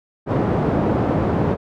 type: band-pass noise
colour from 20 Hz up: pink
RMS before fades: -19 dBFS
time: 0.26-1.57 s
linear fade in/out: 50 ms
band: 110 to 710 Hz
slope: 12 dB/octave
effects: none